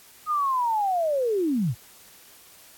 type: linear sweep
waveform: sine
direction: down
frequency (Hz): 1256 to 97.2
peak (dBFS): -21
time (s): 0.26-1.75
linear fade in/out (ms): 50
effects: white hiss -51 dBFS RMS until 2.77 s + AAC 64 kbps